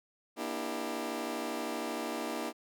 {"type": "chord", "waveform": "20% pulse", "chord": "E half-diminished seventh", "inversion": "second", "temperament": "just", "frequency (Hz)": [237.3, 296.7, 329.6, 395.6], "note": ["Bb3", "D4", "E4", "G4"], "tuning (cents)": [31, 18, 0, 16], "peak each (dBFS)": [-35, -35, -35, -37], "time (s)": [0.36, 2.53], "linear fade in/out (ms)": 50, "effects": []}